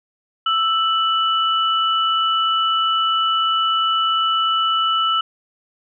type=tone pair together; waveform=sine; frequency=1321.5 / 2964 Hz; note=E6 / F#7; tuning=+4 / +2 cents; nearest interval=octave + major second; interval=1398 cents; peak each=-17 / -20 dBFS; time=0.46-5.21 s; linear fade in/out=5 ms; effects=none